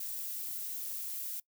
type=noise; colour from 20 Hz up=violet; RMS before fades=-39 dBFS; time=0-1.4 s; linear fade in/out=5 ms; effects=noise-tail reverb RT60 0.1 s tail -22 dB re dry